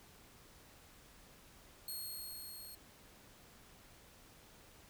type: tone with level ramp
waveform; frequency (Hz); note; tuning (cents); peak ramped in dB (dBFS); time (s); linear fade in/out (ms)
5% pulse; 4286; C8; +41; -34 to -43; 1.88-2.75; 2
effects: pink hiss -61 dBFS RMS until 4.89 s